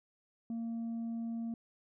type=tone with tanh clipping; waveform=sine; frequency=230 Hz; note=A#3; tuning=23 cents flat; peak=-36 dBFS; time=0.5-1.54 s; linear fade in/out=2 ms; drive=2 dB; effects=none